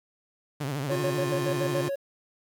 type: tone with vibrato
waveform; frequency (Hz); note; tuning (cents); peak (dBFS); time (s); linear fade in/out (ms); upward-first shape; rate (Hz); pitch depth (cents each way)
sawtooth; 140; C#3; +18; -25; 0.6-1.89; 10; triangle; 13; 160
type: tone bursts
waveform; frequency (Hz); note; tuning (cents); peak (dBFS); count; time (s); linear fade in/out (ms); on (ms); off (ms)
triangle; 554.4; C#5; 0; -25; 8; 0.89-1.958; 10; 74; 68
type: tone with pitch glide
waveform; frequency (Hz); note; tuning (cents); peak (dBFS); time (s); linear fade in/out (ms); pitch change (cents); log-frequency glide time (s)
square; 356.8 to 352.5; F4 to F4; +37 to +16; -30; 0.9-1.9; 20; -21; 1.06-1.34
effects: 9-bit